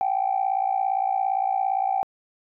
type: tone with amplitude modulation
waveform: sine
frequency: 774 Hz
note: G5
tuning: 22 cents flat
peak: -16 dBFS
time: 0.01-2.03 s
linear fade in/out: 0 ms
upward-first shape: sine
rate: 57.5 Hz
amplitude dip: 90%
effects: tanh soft clip ceiling -14 dBFS